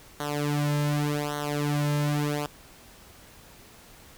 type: tone with flanger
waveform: sawtooth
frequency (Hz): 146.83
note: D3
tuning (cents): 0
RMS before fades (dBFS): -27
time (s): 0.2-2.46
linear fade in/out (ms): 2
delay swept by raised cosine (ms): 0.4 to 2.7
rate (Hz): 0.86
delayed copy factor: -0.95
effects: pink hiss -51 dBFS RMS until 4.17 s